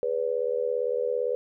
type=tone with amplitude modulation; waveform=sine; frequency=493.9 Hz; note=B4; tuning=in tune; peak=-20 dBFS; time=0.03-1.35 s; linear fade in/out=0 ms; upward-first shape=sine; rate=77.7 Hz; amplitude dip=95%; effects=none